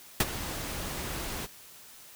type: noise with ADSR envelope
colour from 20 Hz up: pink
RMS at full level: -21 dBFS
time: 0.2-1.47 s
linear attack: 4 ms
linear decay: 36 ms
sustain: -15 dB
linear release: 23 ms
effects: white hiss -51 dBFS RMS until 2.15 s